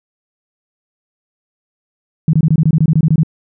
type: tone bursts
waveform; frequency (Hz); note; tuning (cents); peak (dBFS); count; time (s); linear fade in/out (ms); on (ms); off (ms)
sine; 157.3; D#3; +19; -7; 13; 2.28-3.233; 2; 53; 22
effects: none